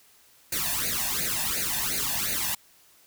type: noise with flanger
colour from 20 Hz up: white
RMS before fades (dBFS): -28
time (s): 0.52-2.55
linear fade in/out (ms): 5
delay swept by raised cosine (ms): 0.45 to 1.16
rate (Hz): 2.8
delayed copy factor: +0.9
effects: white hiss -58 dBFS RMS until 3.06 s

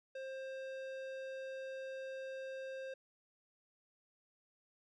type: tone with low-pass filter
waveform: square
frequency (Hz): 530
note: C5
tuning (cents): +22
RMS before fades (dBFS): -45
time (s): 0.15-2.94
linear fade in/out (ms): 5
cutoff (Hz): 3500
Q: 0.62
effects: none

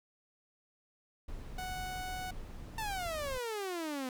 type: noise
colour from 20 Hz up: brown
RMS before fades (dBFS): -44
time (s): 1.28-3.38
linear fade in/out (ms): 5
type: tone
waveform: sawtooth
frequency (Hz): 740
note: F#5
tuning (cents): 0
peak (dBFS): -35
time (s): 1.58-2.31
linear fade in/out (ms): 5
type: exponential sweep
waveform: sawtooth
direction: down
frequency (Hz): 905 to 250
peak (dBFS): -32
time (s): 2.78-4.09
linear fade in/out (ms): 2
effects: none

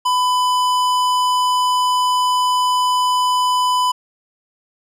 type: tone with tanh clipping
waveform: sine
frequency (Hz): 1000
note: B5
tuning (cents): +21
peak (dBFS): -16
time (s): 0.05-3.92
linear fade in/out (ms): 10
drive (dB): 18
effects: none

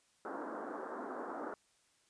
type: band-pass noise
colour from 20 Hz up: pink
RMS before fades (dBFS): -43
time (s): 0.25-1.54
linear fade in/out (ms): 0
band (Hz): 240 to 1500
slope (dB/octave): 48
effects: white hiss -72 dBFS RMS until 2.09 s + resampled to 22050 Hz

